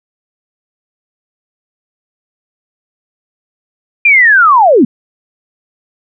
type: linear sweep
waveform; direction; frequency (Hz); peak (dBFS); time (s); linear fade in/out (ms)
sine; down; 2435 to 202.8; -3; 4.05-4.85; 5
effects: none